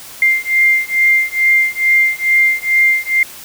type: beating tone pair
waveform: sine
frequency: 2100 / 2102.3 Hz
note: C7 / C7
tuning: +6 / +8 cents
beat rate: 2.3 Hz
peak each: -13 dBFS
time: 0.22-3.23 s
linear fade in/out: 2 ms
effects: white hiss -34 dBFS RMS until 3.44 s